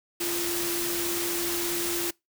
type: tone in noise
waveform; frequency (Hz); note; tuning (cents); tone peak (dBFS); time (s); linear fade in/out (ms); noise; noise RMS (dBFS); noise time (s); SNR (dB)
sine; 344.9; F4; -22; -31; 0.2-2.11; 10; white; -30; 0.2-2.11; -4
effects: noise-tail reverb RT60 0.2 s tail -25 dB re dry